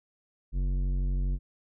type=tone with tanh clipping; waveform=sine; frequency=46.25 Hz; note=F#1; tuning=in tune; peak=-27 dBFS; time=0.52-1.39 s; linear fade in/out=50 ms; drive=12 dB; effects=none